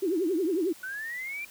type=tone with vibrato; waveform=sine; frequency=350.5 Hz; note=F4; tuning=6 cents sharp; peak=-24 dBFS; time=0.02-0.73 s; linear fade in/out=10 ms; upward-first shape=triangle; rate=11 Hz; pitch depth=260 cents each way
type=linear sweep; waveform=sine; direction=up; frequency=1480 to 2395 Hz; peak=-33 dBFS; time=0.83-1.45 s; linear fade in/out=5 ms
effects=white hiss -51 dBFS RMS until 1.5 s